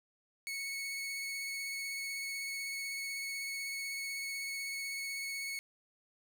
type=tone with vibrato; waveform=sawtooth; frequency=2208 Hz; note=C#7; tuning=7 cents flat; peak=-34 dBFS; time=0.47-5.59 s; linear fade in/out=0 ms; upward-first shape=triangle; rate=16 Hz; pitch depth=17 cents each way; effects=none